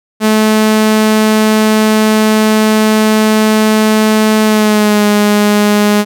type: tone with pitch glide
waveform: sawtooth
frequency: 216.4 to 207.7 Hz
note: A3 to G#3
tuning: -29 to 0 cents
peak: -3 dBFS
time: 0.2-6.05 s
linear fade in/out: 50 ms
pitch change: -71 cents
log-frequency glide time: 4.43-5.05 s
effects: none